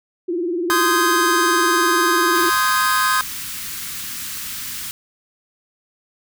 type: tone with vibrato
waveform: sine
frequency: 346 Hz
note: F4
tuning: 16 cents flat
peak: -19 dBFS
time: 0.28-2.5 s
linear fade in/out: 10 ms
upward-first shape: sine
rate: 20 Hz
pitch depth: 110 cents each way
type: chord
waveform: 45% pulse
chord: Ab major seventh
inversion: first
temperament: just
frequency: 1038.3 / 1245.9 / 1557.4 / 1661.2 Hz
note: C6 / Eb6 / G6 / Ab6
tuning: -14 / +2 / -12 / 0 cents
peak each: -20 / -20 / -22 / -24 dBFS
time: 0.7-3.21 s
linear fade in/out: 0 ms
type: band-stop noise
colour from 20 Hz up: white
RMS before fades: -29 dBFS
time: 2.35-4.91 s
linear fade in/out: 0 ms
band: 280 to 1200 Hz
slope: 24 dB/octave
effects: none